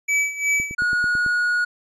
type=tone with tremolo; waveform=square; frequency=2294 Hz; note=D7; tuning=41 cents flat; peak=-17 dBFS; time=0.08-0.75 s; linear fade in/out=10 ms; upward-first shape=sine; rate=2.8 Hz; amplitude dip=80%
type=click train; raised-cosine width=3 ms; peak=-22 dBFS; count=7; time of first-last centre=0.6-1.263 s; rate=9.05 Hz
type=tone; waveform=triangle; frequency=1450 Hz; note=F#6; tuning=35 cents flat; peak=-16 dBFS; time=0.78-1.65 s; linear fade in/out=10 ms
effects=resampled to 24000 Hz